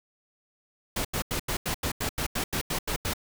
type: noise bursts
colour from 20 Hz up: pink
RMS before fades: -29 dBFS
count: 13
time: 0.96-3.136 s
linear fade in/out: 5 ms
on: 88 ms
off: 86 ms
effects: none